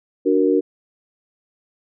sine chord, D augmented, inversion none, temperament equal, 293.7 / 370 / 466.2 Hz, D4 / F#4 / A#4, 0 / 0 / 0 cents, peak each -18 dBFS, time 0.25-0.61 s, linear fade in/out 20 ms, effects none

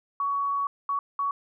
sine tone bursts at uneven times, 1123 Hz, C#6, 22 cents sharp, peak -24 dBFS, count 3, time 0.2-0.67 / 0.89-0.99 / 1.19-1.31 s, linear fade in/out 2 ms, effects none

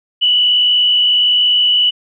sine tone with frequency modulation, 2961 Hz, F#7, 1 cent sharp, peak -9 dBFS, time 0.21-1.91 s, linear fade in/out 20 ms, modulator 61.4 Hz, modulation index 1, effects none

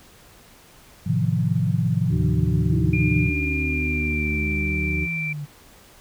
sine chord, F dominant seventh, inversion first, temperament just, 109.13 / 130.96 / 157.15 / 174.61 Hz, A2 / C3 / Eb3 / F3, -14 / +2 / +18 / 0 cents, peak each -24 dBFS, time 1.06-3.3 s, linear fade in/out 10 ms
harmonic tone, 75.3 Hz, D2, 44 cents sharp, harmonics 1 / 2 / 4 / 5, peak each -25 / -31 / -32 / -35 dBFS, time 2.09-5.08 s, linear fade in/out 50 ms
sine linear sweep, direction down, 329.6 to 142.7 Hz, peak -28 dBFS, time 2.71-5.46 s, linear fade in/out 20 ms
sine tone with pitch glide, 2404 to 2346 Hz, D7 to D7, +40 to -2 cents, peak -25 dBFS, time 2.93-5.33 s, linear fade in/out 5 ms, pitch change -42 cents, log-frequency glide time 3.65-4.3 s
effects pink hiss -50 dBFS RMS until 6 s

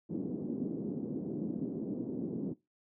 pink band-pass noise, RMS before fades -37 dBFS, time 0.09-2.54 s, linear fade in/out 20 ms, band 180 to 360 Hz, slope 24 dB/octave, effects noise-tail reverb RT60 0.2 s tail -18 dB re dry

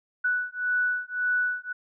sine beating tone pair, 1480 / 1481.8 Hz, F#6 / F#6, 0 / +2 cents, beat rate 1.8 Hz, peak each -27 dBFS, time 0.24-1.73 s, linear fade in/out 10 ms, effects none

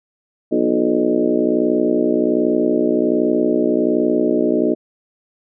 harmonic tone with a mistuned harmonic, 61.3 Hz, B1, 12 cents flat, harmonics 3 / 4 / 5 / 6 / 7 / 8 / 9 / 10, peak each -31 / -20 / -19 / -20 / -21 / -28 / -30 / -23 dBFS, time 0.51-4.75 s, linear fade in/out 20 ms, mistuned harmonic 6, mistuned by -44 cents, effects none

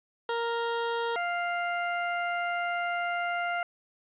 20% pulse tone pair in turn, 466.2 / 698.5 Hz, A#4 / F5, 0 / 0 cents, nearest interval perfect fifth, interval 700 cents, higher second, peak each -23 dBFS, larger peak neither, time 0.29-1.16 / 1.16-3.63 s, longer second, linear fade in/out 2 ms, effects resampled to 8000 Hz + 10-bit

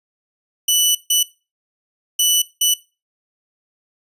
15% pulse tone bursts at uneven times, 2972 Hz, F#7, 7 cents sharp, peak -6 dBFS, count 4, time 0.68-0.95 / 1.1-1.23 / 2.19-2.42 / 2.61-2.74 s, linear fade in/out 5 ms, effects noise-tail reverb RT60 0.3 s tail -21 dB re dry + resampled to 32000 Hz

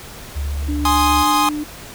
sine tone, 71.2 Hz, C#2, 47 cents sharp, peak -20 dBFS, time 0.35-1.24 s, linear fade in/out 20 ms
sine tone with pitch glide, 294.1 to 298.9 Hz, D4 to D4, +3 to +31 cents, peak -21 dBFS, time 0.68-1.64 s, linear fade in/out 10 ms, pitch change +28 cents, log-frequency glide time 0.88-1.16 s
45% pulse chord, Ab major, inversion none, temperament equal, 830.6 / 1046.5 / 1244.5 Hz, Ab5 / C6 / Eb6, 0 / 0 / 0 cents, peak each -18 / -18 / -19 dBFS, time 0.85-1.49 s, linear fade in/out 2 ms
effects pink hiss -36 dBFS RMS until 1.94 s

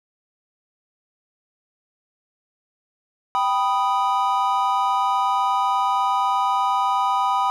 triangle chord, G augmented, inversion none, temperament equal, 784 / 987.8 / 1244.5 Hz, G5 / B5 / D#6, 0 / 0 / 0 cents, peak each -21 / -19 / -22 dBFS, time 3.35-7.5 s, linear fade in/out 0 ms, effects none

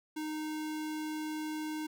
square tone, 308.7 Hz, D#4, 14 cents flat, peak -36 dBFS, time 0.16-1.87 s, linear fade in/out 10 ms, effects none

